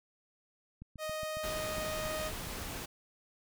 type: click train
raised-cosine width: 5 ms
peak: -34 dBFS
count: 13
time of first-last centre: 0.82-2.471 s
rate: 7.27 Hz
type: tone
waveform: sawtooth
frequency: 622.3 Hz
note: D#5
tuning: in tune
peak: -32 dBFS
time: 0.98-2.32 s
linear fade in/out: 50 ms
type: noise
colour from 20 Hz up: pink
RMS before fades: -41 dBFS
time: 1.43-2.86 s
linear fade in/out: 10 ms
effects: none